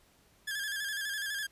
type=tone with vibrato; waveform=sawtooth; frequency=1661.2 Hz; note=G#6; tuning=in tune; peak=-30 dBFS; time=0.47-1.47 s; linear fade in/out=10 ms; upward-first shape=square; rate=12 Hz; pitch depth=55 cents each way; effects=pink hiss -65 dBFS RMS until 1.51 s + resampled to 32000 Hz